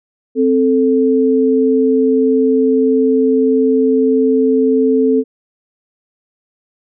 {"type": "tone pair together", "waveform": "sine", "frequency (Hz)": [261.6, 440], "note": ["C4", "A4"], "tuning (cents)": [0, 0], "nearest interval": "major sixth", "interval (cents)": 900, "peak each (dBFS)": -12, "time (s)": [0.35, 5.24], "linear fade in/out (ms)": 50, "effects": []}